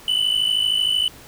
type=tone pair together; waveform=triangle; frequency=2960 / 3013 Hz; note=F#7 / F#7; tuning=0 / +31 cents; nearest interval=unison; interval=31 cents; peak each=-18 / -17 dBFS; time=0.08-1.08 s; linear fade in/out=2 ms; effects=tanh soft clip ceiling -12 dBFS + pink hiss -44 dBFS RMS until 1.27 s